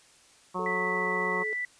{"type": "harmonic tone", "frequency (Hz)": 183, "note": "F#3", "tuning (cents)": -19, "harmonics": [1, 2, 3, 4, 5, 6, 7], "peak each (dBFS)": [-37, -37, -39, -42, -36, -33, -43], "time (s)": [0.54, 1.44], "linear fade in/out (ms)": 20}
{"type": "tone with pitch glide", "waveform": "sine", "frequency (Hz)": [436.8, 430.5], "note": ["A4", "A4"], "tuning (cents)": [-13, -38], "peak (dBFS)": -34, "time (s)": [0.59, 1.53], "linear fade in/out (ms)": 0, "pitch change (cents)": -25, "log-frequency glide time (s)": [0.7, 0.98]}
{"type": "tone", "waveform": "sine", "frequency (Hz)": 1975.5, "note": "B6", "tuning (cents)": 0, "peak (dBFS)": -29, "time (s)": [0.66, 1.65], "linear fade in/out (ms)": 2}
{"effects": ["white hiss -58 dBFS RMS until 1.79 s", "resampled to 22050 Hz"]}